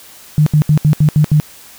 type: tone bursts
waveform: sine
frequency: 151.1 Hz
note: D3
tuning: 50 cents sharp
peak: -6 dBFS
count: 7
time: 0.38-1.4 s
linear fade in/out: 0 ms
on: 84 ms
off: 72 ms
effects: white hiss -39 dBFS RMS until 1.78 s